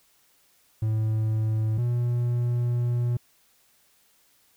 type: tone pair in turn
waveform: triangle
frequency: 109.5 / 120.71 Hz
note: A2 / B2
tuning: -8 / -39 cents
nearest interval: major second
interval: 169 cents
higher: second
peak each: -20 dBFS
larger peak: neither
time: 0.82-1.78 / 1.78-3.17 s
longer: second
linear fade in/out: 5 ms
effects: white hiss -63 dBFS RMS until 4.56 s